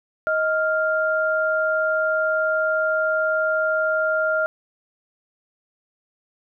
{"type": "tone pair together", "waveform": "sine", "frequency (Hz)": [629.5, 1396.9], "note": ["D#5", "F6"], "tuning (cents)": [20, 0], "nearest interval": "octave + major second", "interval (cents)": 1380, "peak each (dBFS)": -21, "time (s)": [0.27, 4.46], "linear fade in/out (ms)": 0, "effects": []}